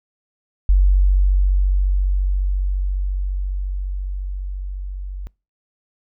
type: tone with level ramp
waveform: sine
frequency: 47.24 Hz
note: F#1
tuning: 37 cents sharp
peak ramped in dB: -9 to -26 dBFS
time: 0.69-5.27 s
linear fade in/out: 0 ms
effects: noise-tail reverb RT60 0.3 s tail -26 dB re dry